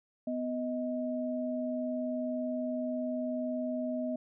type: tone pair together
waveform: sine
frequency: 249.5 / 628.7 Hz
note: B3 / D#5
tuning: +18 / +18 cents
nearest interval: octave + major third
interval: 1600 cents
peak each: -33 / -35 dBFS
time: 0.27-4.16 s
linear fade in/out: 5 ms
effects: none